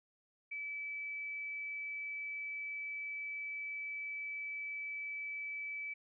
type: tone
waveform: sine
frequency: 2303 Hz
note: D7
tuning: 34 cents flat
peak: -39 dBFS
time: 0.51-5.94 s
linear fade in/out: 10 ms
effects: none